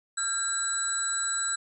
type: tone cluster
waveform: sine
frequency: 1368 / 1605 / 4003 / 7880 Hz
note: F6 / G6 / B7 / B8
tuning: -36 / +40 / +23 / -5 cents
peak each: -35 / -35 / -37 / -28 dBFS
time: 0.17-1.56 s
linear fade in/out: 10 ms
effects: none